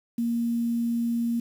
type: tone with quantisation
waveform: sine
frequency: 234.1 Hz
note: A#3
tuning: 8 cents sharp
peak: -23 dBFS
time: 0.18-1.4 s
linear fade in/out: 5 ms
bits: 8
effects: none